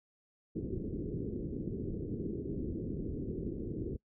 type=low-pass noise; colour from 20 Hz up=white; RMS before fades=-38 dBFS; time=0.55-3.97 s; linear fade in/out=10 ms; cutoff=410 Hz; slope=48 dB/octave; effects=noise-tail reverb RT60 0.1 s tail -24 dB re dry